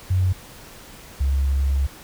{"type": "tone pair in turn", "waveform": "sine", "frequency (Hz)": [92.5, 68.38], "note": ["F#2", "C#2"], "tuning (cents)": [0, -23], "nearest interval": "perfect fourth", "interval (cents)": 523, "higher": "first", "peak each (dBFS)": [-16, -17], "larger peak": "first", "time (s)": [[0.1, 0.33], [1.2, 1.87]], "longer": "second", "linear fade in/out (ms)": 10, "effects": ["pink hiss -43 dBFS RMS until 2.03 s"]}